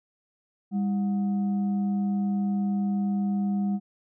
sine tone with frequency modulation, 200.2 Hz, G3, 37 cents sharp, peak -23 dBFS, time 0.71-3.8 s, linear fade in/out 50 ms, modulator 528 Hz, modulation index 0.27, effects none

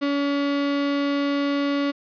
35% pulse tone, 283.3 Hz, C#4, 38 cents sharp, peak -19 dBFS, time 0.01-1.92 s, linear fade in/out 20 ms, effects resampled to 11025 Hz

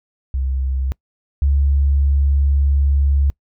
sine tone pair in turn, 66 / 69.92 Hz, C2 / C#2, +16 / +16 cents, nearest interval minor second, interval 100 cents, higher second, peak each -17 / -12 dBFS, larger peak second, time 0.34-0.92 / 1.42-3.3 s, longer second, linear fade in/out 0 ms, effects noise-tail reverb RT60 0.1 s tail -25 dB re dry

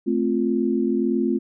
sine chord, F major, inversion first, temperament equal, 220 / 261.6 / 349.2 Hz, A3 / C4 / F4, 0 / 0 / 0 cents, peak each -23 dBFS, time 0.06-1.39 s, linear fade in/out 20 ms, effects none

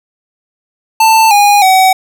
square tone with pitch steps, 888 / 819 / 755.4 Hz, A5 / G#5 / F#5, +16 / -24 / +36 cents, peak -5 dBFS, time 1-1.93 s, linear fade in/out 5 ms, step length 310 ms, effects none

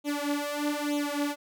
sawtooth tone with flanger, 291.7 Hz, D4, 12 cents flat, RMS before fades -30 dBFS, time 0.04-1.36 s, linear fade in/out 50 ms, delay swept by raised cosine 0.29 to 5.09 ms, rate 1.1 Hz, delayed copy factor +0.95, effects none

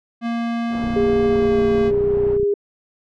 square tone with pitch glide, 233.1 to 228.8 Hz, A#3 to A#3, 0 to -32 cents, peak -21 dBFS, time 0.21-1.92 s, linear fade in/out 50 ms, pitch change -32 cents, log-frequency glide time 1.25-1.62 s
white low-pass noise, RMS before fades -34 dBFS, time 0.69-2.39 s, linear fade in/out 50 ms, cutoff 510 Hz, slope 12 dB/octave
click train, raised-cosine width 5 ms, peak -17 dBFS, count 50, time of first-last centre 0.84-2.431 s, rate 30.8 Hz
sine tone, 406.3 Hz, G#4, 38 cents flat, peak -15 dBFS, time 0.96-2.54 s, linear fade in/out 5 ms
effects low-pass 3000 Hz 12 dB/octave

